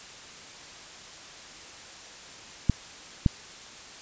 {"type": "clicks", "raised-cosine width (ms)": 5, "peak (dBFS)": -7, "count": 2, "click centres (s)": [2.697, 3.262], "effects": ["white hiss -45 dBFS RMS until 4.01 s", "resampled to 16000 Hz"]}